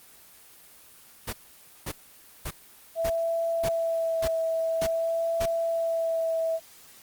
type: noise bursts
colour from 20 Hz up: pink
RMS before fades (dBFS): -32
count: 8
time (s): 1.27-5.46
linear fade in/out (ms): 10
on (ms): 60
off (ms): 530
type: tone with vibrato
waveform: sine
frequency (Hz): 659.3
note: E5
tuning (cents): 0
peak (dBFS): -24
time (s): 2.95-6.6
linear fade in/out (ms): 50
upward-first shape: sine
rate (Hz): 0.49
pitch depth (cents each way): 17
effects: white hiss -52 dBFS RMS until 7.02 s + Opus 24 kbps